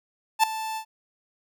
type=tone with ADSR envelope; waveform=45% pulse; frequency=880 Hz; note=A5; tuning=in tune; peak=-13 dBFS; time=0.39-0.85 s; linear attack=45 ms; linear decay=3 ms; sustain=-16 dB; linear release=80 ms; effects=none